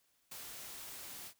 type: noise with ADSR envelope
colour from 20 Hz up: white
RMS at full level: -45 dBFS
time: 0.31-1.34 s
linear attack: 11 ms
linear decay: 10 ms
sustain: -3 dB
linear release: 76 ms
effects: white hiss -75 dBFS RMS until 1.39 s